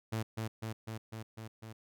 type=tone with echo; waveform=sawtooth; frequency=110.9 Hz; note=A2; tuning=14 cents sharp; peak=-29 dBFS; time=0.12-0.23 s; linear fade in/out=10 ms; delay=250 ms; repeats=6; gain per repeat=-2 dB; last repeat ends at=1.73 s; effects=none